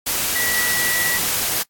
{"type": "tone in noise", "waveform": "sine", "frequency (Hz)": 1945, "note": "B6", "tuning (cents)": -27, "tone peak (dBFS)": -21, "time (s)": [0.35, 1.18], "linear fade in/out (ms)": 10, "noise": "white", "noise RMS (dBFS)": -21, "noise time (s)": [0.06, 1.63], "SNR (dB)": -3, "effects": ["noise-tail reverb RT60 0.1 s tail -22 dB re dry", "AAC 64 kbps"]}